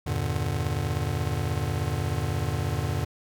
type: chord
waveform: square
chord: E half-diminished seventh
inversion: none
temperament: just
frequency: 82.41 / 98.89 / 118.67 / 148.33 Hz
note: E2 / G2 / Bb2 / D3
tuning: 0 / +16 / +31 / +18 cents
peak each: -32 dBFS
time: 0.06-3.05 s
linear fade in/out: 10 ms
effects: none